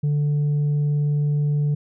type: tone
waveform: sine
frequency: 146.83 Hz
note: D3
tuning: in tune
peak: -15 dBFS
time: 0.03-1.75 s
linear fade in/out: 10 ms
effects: tanh soft clip ceiling -17 dBFS